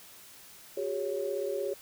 sine chord, F# suspended second, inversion none, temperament equal with one note detuned, 370 / 406.8 / 554.4 Hz, F#4 / G#4 / C#5, 0 / -36 / 0 cents, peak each -37 / -33 / -34 dBFS, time 0.77-1.74 s, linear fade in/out 5 ms, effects white hiss -52 dBFS RMS until 1.81 s

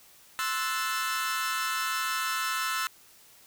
sawtooth chord, F# half-diminished seventh, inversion second, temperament equal, 1046.5 / 1318.5 / 1480 / 1760 Hz, C6 / E6 / F#6 / A6, 0 / 0 / 0 / 0 cents, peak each -32 / -27 / -32 / -32 dBFS, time 0.39-2.87 s, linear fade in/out 0 ms, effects white hiss -56 dBFS RMS until 3.46 s

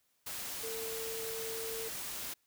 sine tone in noise, 450.1 Hz, A4, 39 cents sharp, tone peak -40 dBFS, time 0.63-1.89 s, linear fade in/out 10 ms, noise white, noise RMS -41 dBFS, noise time 0.26-2.34 s, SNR -2 dB, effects white hiss -75 dBFS RMS until 2.46 s

